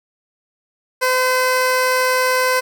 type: tone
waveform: 15% pulse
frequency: 511 Hz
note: C5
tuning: 41 cents flat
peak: -8 dBFS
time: 1.01-2.61 s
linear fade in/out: 20 ms
effects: none